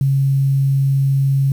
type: tone with quantisation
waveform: sine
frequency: 136.8 Hz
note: C#3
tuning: 23 cents flat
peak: -12 dBFS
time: 0.01-1.52 s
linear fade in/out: 2 ms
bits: 7
effects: none